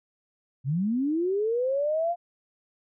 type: linear sweep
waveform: sine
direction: up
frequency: 123.47 to 707 Hz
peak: -23 dBFS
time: 0.64-2.16 s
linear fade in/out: 50 ms
effects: none